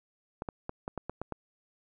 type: clicks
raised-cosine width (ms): 1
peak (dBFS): -21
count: 8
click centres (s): 0.421 / 0.488 / 0.694 / 0.879 / 0.977 / 1.096 / 1.216 / 1.323
effects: none